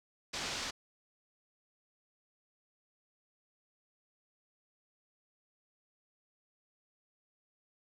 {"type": "low-pass noise", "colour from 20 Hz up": "white", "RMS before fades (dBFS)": -39, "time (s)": [0.33, 0.71], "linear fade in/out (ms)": 10, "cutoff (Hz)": 6100, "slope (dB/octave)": 24, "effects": []}